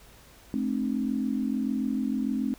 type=tone cluster; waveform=sine; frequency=215.7 / 262.5 / 304.1 Hz; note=A3 / C4 / D#4; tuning=-34 / +6 / -40 cents; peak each=-29 / -28 / -35 dBFS; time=0.54-2.54 s; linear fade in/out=0 ms; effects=added 50 Hz sine -56 dBFS peak until 2.58 s + pink hiss -54 dBFS RMS until 2.58 s